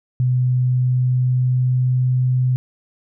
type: tone with pitch glide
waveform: sine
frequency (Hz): 126.1 to 127.2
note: B2 to C3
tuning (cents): +36 to -48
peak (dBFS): -14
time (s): 0.2-2.56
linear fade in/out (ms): 0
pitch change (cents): +16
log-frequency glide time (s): 0.61-2.31
effects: none